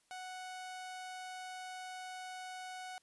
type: tone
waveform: sawtooth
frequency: 740 Hz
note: F#5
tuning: in tune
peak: -40 dBFS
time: 0.11-2.98 s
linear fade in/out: 0 ms
effects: white hiss -74 dBFS RMS until 3.02 s + resampled to 24000 Hz

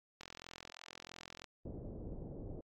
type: click train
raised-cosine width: 0.2 ms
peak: -30 dBFS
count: 54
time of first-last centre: 0.21-1.443 s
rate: 43 Hz
type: low-pass noise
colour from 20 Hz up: pink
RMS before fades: -46 dBFS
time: 1.65-2.61 s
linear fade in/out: 5 ms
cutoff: 530 Hz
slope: 24 dB/octave
effects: AAC 48 kbps

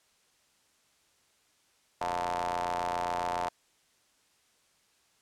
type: ring-modulated tone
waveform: sawtooth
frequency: 87.31 Hz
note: F2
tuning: in tune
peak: -23 dBFS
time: 2.01-3.49 s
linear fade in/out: 5 ms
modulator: 802 Hz
effects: white hiss -68 dBFS RMS until 5.21 s + low-pass 9000 Hz 12 dB/octave

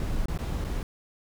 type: noise with dropouts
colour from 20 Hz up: brown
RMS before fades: -29 dBFS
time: 0-0.83 s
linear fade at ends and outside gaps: 1 ms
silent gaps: 0.257-0.283 / 0.377-0.388 / 0.642-0.647 s
effects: none

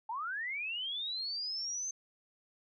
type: linear sweep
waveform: sine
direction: up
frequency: 850 to 6310 Hz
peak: -35 dBFS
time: 0.09-1.91 s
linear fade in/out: 5 ms
effects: none

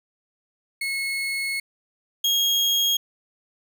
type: tone pair in turn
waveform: 35% pulse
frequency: 2182 / 3269 Hz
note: C#7 / G#7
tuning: -28 / -28 cents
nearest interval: perfect fifth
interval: 700 cents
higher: second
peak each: -23 / -17 dBFS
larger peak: second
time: 0.81-1.6 / 2.24-2.97 s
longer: first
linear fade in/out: 5 ms
effects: none

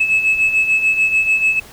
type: beating tone pair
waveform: sine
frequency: 2592 / 2598.8 Hz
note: E7 / E7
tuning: -30 / -25 cents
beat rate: 6.8 Hz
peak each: -18 / -12 dBFS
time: 0-1.6 s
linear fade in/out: 10 ms
effects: tanh soft clip ceiling -8 dBFS + pink hiss -40 dBFS RMS until 1.72 s

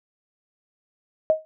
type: tone with exponential decay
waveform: sine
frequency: 629 Hz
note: D#5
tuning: 19 cents sharp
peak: -11 dBFS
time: 1.3-1.45 s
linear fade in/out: 0 ms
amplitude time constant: 31 ms
effects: none

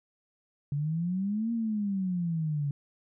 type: exponential two-way sweep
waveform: sine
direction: up then down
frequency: 140.2 to 234.5 to 140.2 Hz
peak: -27 dBFS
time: 0.72-2.71 s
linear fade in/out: 2 ms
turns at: 1.52 s
effects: none

